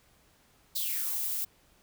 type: noise with high-pass filter sweep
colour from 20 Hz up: violet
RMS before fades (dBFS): -32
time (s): 0.75-1.45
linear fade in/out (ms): 10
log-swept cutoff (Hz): 4300 to 250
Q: 5.9
effects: pink hiss -64 dBFS RMS until 1.82 s